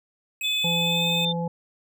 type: tone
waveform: square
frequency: 2547 Hz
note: D#7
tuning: 40 cents sharp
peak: -29 dBFS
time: 0.41-1.25 s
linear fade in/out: 2 ms
type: tone with pitch glide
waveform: sine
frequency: 3486 to 3582 Hz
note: A7 to A7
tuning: -17 to +30 cents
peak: -23 dBFS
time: 0.43-1.33 s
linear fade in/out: 20 ms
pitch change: +47 cents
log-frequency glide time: 0.75-1.05 s
type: harmonic tone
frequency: 169.7 Hz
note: F3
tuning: 49 cents flat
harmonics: 1 / 3 / 5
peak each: -26 / -31 / -33 dBFS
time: 0.64-1.48 s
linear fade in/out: 5 ms
effects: none